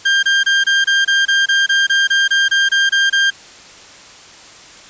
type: tone bursts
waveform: 30% pulse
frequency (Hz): 1594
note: G6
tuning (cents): +28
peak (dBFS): -8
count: 16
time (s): 0.05-3.305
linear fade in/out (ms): 10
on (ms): 180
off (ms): 25
effects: white hiss -39 dBFS RMS until 4.89 s + resampled to 16000 Hz

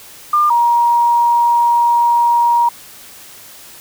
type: tone pair in turn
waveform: sine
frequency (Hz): 1200 / 946.4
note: D6 / A#5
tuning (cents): +37 / +26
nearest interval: major third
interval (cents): 411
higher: first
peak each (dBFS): -9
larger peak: neither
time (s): 0.33-0.5 / 0.5-2.69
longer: second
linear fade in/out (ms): 5
effects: white hiss -38 dBFS RMS until 3.8 s

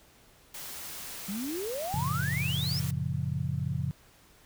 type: noise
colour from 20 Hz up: white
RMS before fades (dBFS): -41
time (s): 0.54-2.91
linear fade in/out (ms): 5
type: exponential sweep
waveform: sine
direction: up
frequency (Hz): 185.3 to 5540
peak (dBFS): -32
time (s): 1.28-2.8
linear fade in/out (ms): 10
type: chord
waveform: sine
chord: Gb major seventh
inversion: none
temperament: just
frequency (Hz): 92.5 / 115.62 / 138.75 / 173.43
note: Gb2 / Bb2 / Db3 / F3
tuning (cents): 0 / -14 / +2 / -12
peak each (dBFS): -35 / -37 / -31 / -36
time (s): 1.94-3.91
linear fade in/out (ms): 0
effects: pink hiss -59 dBFS RMS until 4.45 s

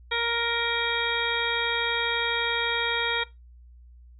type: harmonic tone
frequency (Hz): 468.1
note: A#4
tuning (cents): +7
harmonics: 1 / 2 / 3 / 4 / 5 / 7 / 8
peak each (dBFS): -32 / -32 / -32 / -32 / -32 / -32 / -32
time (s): 0.11-3.24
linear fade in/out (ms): 10
effects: noise-tail reverb RT60 0.2 s tail -19 dB re dry + added 60 Hz sine -47 dBFS peak until 4.19 s

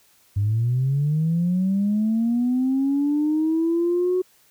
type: linear sweep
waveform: sine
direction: up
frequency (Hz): 98 to 370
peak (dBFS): -17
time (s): 0.36-4.22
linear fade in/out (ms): 10
effects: tanh soft clip ceiling -14 dBFS + white hiss -58 dBFS RMS until 4.5 s

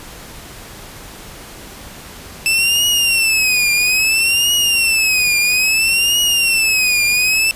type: tone with vibrato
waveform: sawtooth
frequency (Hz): 2637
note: E7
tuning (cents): 0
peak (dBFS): -9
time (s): 2.46-7.51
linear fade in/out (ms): 0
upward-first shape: triangle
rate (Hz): 0.6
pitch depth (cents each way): 170
effects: pink hiss -35 dBFS RMS until 7.55 s + resampled to 32000 Hz

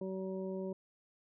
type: harmonic tone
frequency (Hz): 189.5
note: F#3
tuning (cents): +42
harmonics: 1 / 2 / 3 / 5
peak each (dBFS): -40 / -40 / -44 / -55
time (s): 0.01-0.73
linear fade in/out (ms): 5
effects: none

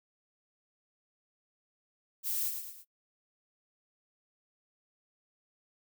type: noise with echo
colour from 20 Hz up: violet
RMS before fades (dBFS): -33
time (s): 2.23-2.52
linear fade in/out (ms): 50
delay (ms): 110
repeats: 3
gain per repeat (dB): -6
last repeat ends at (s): 2.85
effects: noise-tail reverb RT60 0.1 s tail -21 dB re dry

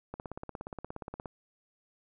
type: click train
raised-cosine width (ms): 1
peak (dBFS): -25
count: 20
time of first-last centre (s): 0.14-1.258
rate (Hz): 17
effects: none

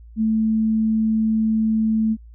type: tone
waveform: sine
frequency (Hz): 220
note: A3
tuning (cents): 0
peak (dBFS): -16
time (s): 0.16-2.17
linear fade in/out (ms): 50
effects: added 57 Hz sine -40 dBFS peak until 2.34 s

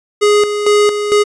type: tone with tremolo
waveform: square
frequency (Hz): 415.3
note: G#4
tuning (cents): 0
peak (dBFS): -8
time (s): 0.21-1.24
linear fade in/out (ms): 20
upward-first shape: square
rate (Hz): 2.2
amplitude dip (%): 60
effects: resampled to 22050 Hz

